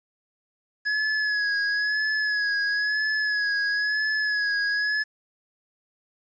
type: tone with vibrato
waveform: square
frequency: 1686 Hz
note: G#6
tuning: 26 cents sharp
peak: -23 dBFS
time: 0.85-5.04 s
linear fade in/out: 20 ms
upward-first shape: sine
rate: 1 Hz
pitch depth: 38 cents each way
effects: resampled to 16000 Hz + 9-bit